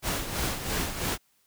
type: noise with tremolo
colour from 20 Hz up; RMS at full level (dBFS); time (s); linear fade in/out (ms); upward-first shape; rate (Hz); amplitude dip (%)
pink; -28; 0.02-1.18; 50; sine; 3; 60
effects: white hiss -68 dBFS RMS until 1.46 s